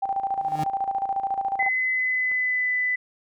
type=tone with tremolo; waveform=sine; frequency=784 Hz; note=G5; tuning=in tune; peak=-21 dBFS; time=0.02-1.69 s; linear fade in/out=10 ms; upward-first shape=square; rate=14 Hz; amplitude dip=65%
type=tone with exponential growth; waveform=30% pulse; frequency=152.4 Hz; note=D#3; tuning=36 cents flat; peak=-22 dBFS; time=0.35-0.64 s; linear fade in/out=5 ms; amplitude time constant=62 ms
type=tone with pitch glide; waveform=sine; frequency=2031 to 1998.4 Hz; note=B6 to B6; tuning=+48 to +20 cents; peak=-21 dBFS; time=1.59-2.96 s; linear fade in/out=10 ms; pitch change=-28 cents; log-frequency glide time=1.73-2.73 s
type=click; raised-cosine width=0.5 ms; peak=-29 dBFS; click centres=2.316 s
effects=none